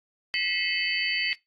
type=tone cluster; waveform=sine; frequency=1955 / 2125 / 2598 / 3028 / 4553 Hz; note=B6 / C7 / E7 / F#7 / C#8; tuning=-18 / +26 / -26 / +39 / +45 cents; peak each=-31 dBFS; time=0.34-1.33 s; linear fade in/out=0 ms; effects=noise-tail reverb RT60 0.2 s tail -21 dB re dry + AAC 32 kbps